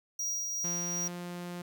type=tone with tremolo; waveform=square; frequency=5740 Hz; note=F8; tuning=47 cents sharp; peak=-31 dBFS; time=0.19-1.08 s; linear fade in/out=5 ms; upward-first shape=triangle; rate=2.6 Hz; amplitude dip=30%
type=tone with pitch glide; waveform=sawtooth; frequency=174 to 175.92 Hz; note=F3 to F3; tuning=-6 to +13 cents; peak=-34 dBFS; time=0.64-1.62 s; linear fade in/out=5 ms; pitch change=+19 cents; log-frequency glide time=0.77-1.16 s
effects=none